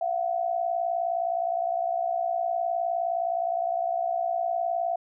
sine tone pair together, 680.5 / 740 Hz, F5 / F#5, -45 / 0 cents, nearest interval minor second, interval 145 cents, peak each -26 / -29 dBFS, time 0.01-4.96 s, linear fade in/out 5 ms, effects none

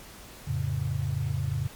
sine chord, F augmented, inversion none, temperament equal, 87.31 / 110 / 138.59 Hz, F2 / A2 / C#3, 0 / 0 / 0 cents, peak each -32 / -31 / -29 dBFS, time 0.47-1.68 s, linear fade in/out 10 ms, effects pink hiss -47 dBFS RMS until 1.75 s + MP3 96 kbps

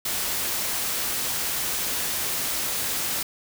white noise, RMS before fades -27 dBFS, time 0.05-3.23 s, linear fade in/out 5 ms, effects none

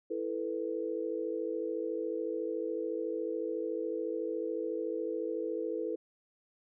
sine chord, E suspended fourth, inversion none, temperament equal, 329.6 / 440 / 493.9 Hz, E4 / A4 / B4, 0 / 0 / 0 cents, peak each -37 / -36 / -37 dBFS, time 0.1-5.96 s, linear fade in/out 10 ms, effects none

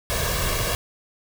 pink noise with comb filter, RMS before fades -24 dBFS, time 0.1-0.75 s, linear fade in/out 0 ms, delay 1.8 ms, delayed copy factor +0.7, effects none

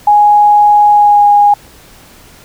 sine tone with pitch glide, 830.6 to 821.5 Hz, G#5 to G#5, 0 to -19 cents, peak -3 dBFS, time 0.07-1.54 s, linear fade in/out 5 ms, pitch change -19 cents, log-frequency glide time 0.91-1.26 s, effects pink hiss -39 dBFS RMS until 2.44 s

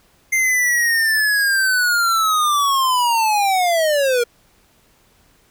square linear sweep, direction down, 2100 to 466.5 Hz, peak -15 dBFS, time 0.32-4.24 s, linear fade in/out 10 ms, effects pink hiss -56 dBFS RMS until 5.5 s

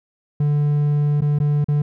triangle tone with dropouts, 146.83 Hz, D3, in tune, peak -13 dBFS, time 0.4-1.82 s, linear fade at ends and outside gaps 5 ms, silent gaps 1.208-1.218 / 1.388-1.4 / 1.644-1.684 s, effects none

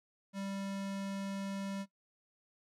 square tone, 196.3 Hz, G3, 3 cents sharp, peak -38 dBFS, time 0.33-1.86 s, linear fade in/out 50 ms, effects noise-tail reverb RT60 0.1 s tail -17 dB re dry + low-pass 10000 Hz 12 dB/octave

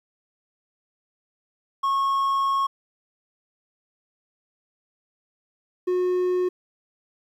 triangle tone pair in turn, 1094 / 362.9 Hz, C#6 / F#4, -23 / -34 cents, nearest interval octave + perfect fifth, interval 1911 cents, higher first, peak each -18 dBFS, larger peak neither, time 1.83-2.67 / 5.87-6.49 s, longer first, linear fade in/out 10 ms, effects 10-bit

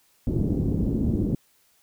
white low-pass noise, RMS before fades -24 dBFS, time 0.27-1.35 s, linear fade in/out 2 ms, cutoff 300 Hz, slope 24 dB/octave, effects white hiss -63 dBFS RMS until 1.82 s

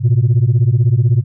sine beating tone pair, 111.3 / 127.3 Hz, A2 / C3, +20 / -47 cents, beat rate 16 Hz, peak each -10 dBFS, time 0-1.24 s, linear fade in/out 50 ms, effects tanh soft clip ceiling -6 dBFS

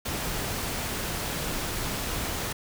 pink noise, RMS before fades -31 dBFS, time 0.05-2.53 s, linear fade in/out 10 ms, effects none

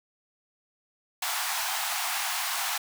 pink high-pass noise, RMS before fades -30 dBFS, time 1.22-2.78 s, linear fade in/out 5 ms, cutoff 690 Hz, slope 96 dB/octave, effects none

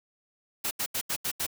white noise bursts, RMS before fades -30 dBFS, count 6, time 0.64-1.466 s, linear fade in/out 10 ms, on 71 ms, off 80 ms, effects none

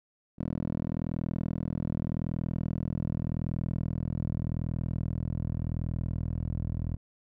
10% pulse tone with band-pass filter sweep, 40.85 Hz, E1, 15 cents flat, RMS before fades -32 dBFS, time 0.38-6.97 s, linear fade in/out 20 ms, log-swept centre 220 to 88 Hz, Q 0.94, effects none

